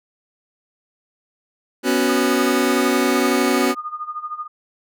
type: chord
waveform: sawtooth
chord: B suspended second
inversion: none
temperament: just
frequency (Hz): 246.9 / 277.8 / 370.4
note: B3 / C#4 / F#4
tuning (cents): 0 / +4 / +2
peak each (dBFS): -16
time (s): 1.83-3.75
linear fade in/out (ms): 50
type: tone with tremolo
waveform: sine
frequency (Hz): 1224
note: D#6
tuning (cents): -29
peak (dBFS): -23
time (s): 2.08-4.48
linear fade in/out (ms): 20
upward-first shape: sine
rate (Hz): 13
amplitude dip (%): 80
effects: none